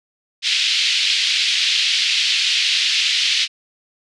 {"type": "band-pass noise", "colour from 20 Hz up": "white", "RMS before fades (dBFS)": -18, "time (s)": [0.42, 3.48], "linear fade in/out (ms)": 50, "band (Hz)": [2500, 4300], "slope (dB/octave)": 24, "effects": ["resampled to 24000 Hz"]}